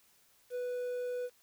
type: tone with quantisation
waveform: triangle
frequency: 493.9 Hz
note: B4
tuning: in tune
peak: -32 dBFS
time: 0.5-1.3 s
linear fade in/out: 50 ms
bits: 10
effects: white hiss -67 dBFS RMS until 1.42 s